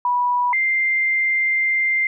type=tone pair in turn; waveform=sine; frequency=979 / 2094 Hz; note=B5 / C7; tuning=-15 / +1 cents; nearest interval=octave + minor second; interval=1316 cents; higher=second; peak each=-16 dBFS; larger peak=neither; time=0.05-0.53 / 0.53-2.07 s; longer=second; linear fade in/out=2 ms; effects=none